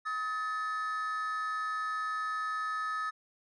triangle tone pair together, 1271 / 1756 Hz, D#6 / A6, +36 / -4 cents, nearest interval tritone, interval 560 cents, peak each -30 / -35 dBFS, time 0.05-3.11 s, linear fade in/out 20 ms, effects tanh soft clip ceiling -26 dBFS + resampled to 24000 Hz

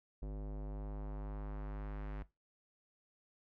square tone with low-pass filter sweep, 51 Hz, G#1, 31 cents flat, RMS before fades -42 dBFS, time 0.22-2.23 s, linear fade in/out 5 ms, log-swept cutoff 520 to 1900 Hz, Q 1.1, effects noise-tail reverb RT60 0.2 s tail -17 dB re dry

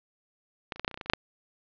clicks, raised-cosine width 0.3 ms, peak -17 / -30 / -18 / -14 / -11 / -28 / -20 / -26 / -21 / -28 / -6 / -6 dBFS, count 12, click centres 0.722 / 0.76 / 0.796 / 0.847 / 0.879 / 0.913 / 0.943 / 0.975 / 1.012 / 1.06 / 1.099 / 1.135 s, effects resampled to 11025 Hz + 8-bit

